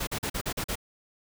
pink noise bursts, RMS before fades -31 dBFS, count 7, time 0-0.756 s, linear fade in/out 10 ms, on 72 ms, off 42 ms, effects none

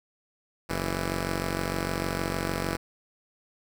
5% pulse tone pair together, 46.57 / 165.2 Hz, F#1 / E3, +12 / +4 cents, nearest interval octave + minor seventh, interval 2192 cents, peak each -18 / -21 dBFS, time 0.69-2.77 s, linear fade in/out 10 ms, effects none

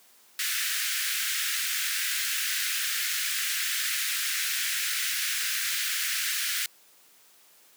pink high-pass noise, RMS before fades -29 dBFS, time 0.39-6.66 s, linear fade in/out 2 ms, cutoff 1500 Hz, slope 48 dB/octave, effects white hiss -58 dBFS RMS until 7.76 s + high-pass 200 Hz 12 dB/octave

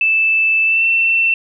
sine tone with pitch glide, 2637 to 2688 Hz, E7 to E7, 0 to +33 cents, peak -11 dBFS, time 0.01-1.34 s, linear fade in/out 2 ms, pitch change +33 cents, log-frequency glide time 0.65-0.85 s, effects none

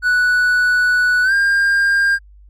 triangle tone with pitch glide, 1479 to 1603.6 Hz, F#6 to G6, -1 to +39 cents, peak -10 dBFS, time 0.02-2.19 s, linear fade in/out 50 ms, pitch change +140 cents, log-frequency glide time 1.23-1.33 s, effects added 50 Hz sine -41 dBFS peak until 2.49 s + Opus 48 kbps

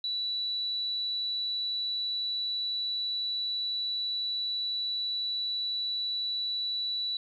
sine tone, 3946 Hz, B7, 2 cents flat, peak -29 dBFS, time 0.04-7.17 s, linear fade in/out 2 ms, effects 11-bit

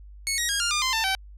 10% pulse tone with pitch steps, 2200 / 1893.2 / 1629.2 / 1402 / 1206.5 / 1038.3 / 893.5 / 768.9 Hz, C#7 / A#6 / G#6 / F6 / D6 / C6 / A5 / G5, -14 / +26 / -34 / +6 / +46 / -14 / +26 / -34 cents, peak -14 dBFS, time 0.27-1.15 s, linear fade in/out 0 ms, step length 110 ms, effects added 50 Hz sine -42 dBFS peak until 1.37 s + low-pass 10000 Hz 12 dB/octave

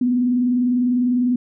sine tone with vibrato, 246.9 Hz, B3, in tune, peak -15 dBFS, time 0.01-1.36 s, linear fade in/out 5 ms, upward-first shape sine, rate 20 Hz, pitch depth 60 cents each way, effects none

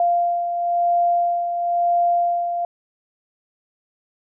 sine beating tone pair, 695 / 695.99 Hz, F5 / F5, -9 / -6 cents, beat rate 0.99 Hz, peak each -17 / -26 dBFS, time 0-2.65 s, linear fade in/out 2 ms, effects none

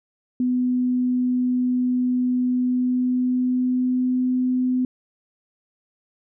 sine tone with pitch glide, 250 to 253.3 Hz, B3 to B3, +21 to +44 cents, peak -18 dBFS, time 0.4-4.85 s, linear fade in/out 2 ms, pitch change +23 cents, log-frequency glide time 2.47-4.27 s, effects none

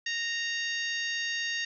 harmonic tone, 928 Hz, A#5, 8 cents flat, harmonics 2 / 3 / 4 / 5 / 6 / 7, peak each -32 / -36 / -38 / -40 / -42 / -43 dBFS, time 0.06-1.65 s, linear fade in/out 5 ms, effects none

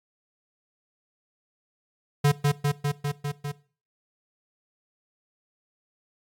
square tone with echo, 144.6 Hz, D3, 27 cents flat, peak -17 dBFS, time 2.24-2.32 s, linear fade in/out 10 ms, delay 200 ms, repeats 6, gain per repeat -2 dB, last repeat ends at 3.52 s, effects noise-tail reverb RT60 0.4 s tail -19 dB re dry + AAC 64 kbps

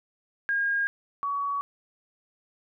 sine tone pair in turn, 1623 / 1128.6 Hz, G#6 / C#6, -40 / +31 cents, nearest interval tritone, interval 629 cents, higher first, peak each -23 / -26 dBFS, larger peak first, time 0.49-0.87 / 1.23-1.61 s, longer neither, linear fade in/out 0 ms, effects none

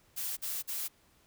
blue noise bursts, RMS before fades -36 dBFS, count 3, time 0.16-0.884 s, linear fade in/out 20 ms, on 210 ms, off 47 ms, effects pink hiss -66 dBFS RMS until 1.26 s

